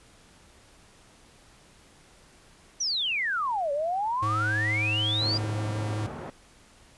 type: exponential two-way sweep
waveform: sine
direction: down then up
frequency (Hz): 6090 to 554.4 to 4920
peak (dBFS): -25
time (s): 2.8-5.38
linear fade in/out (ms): 10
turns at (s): 3.72
type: tone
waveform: square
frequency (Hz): 106.5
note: G#2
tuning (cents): +44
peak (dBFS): -29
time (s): 4.22-6.07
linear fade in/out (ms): 10
type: band-pass noise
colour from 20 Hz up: pink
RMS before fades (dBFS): -38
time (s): 5.21-6.3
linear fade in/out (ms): 2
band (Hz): 120 to 1100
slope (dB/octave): 12
effects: pink hiss -56 dBFS RMS until 6.97 s + resampled to 24000 Hz